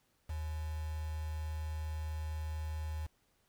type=tone with quantisation; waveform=sine; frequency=77.8 Hz; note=D#2; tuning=in tune; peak=-36 dBFS; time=0.29-3.07 s; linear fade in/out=10 ms; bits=8; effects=pink hiss -74 dBFS RMS until 3.48 s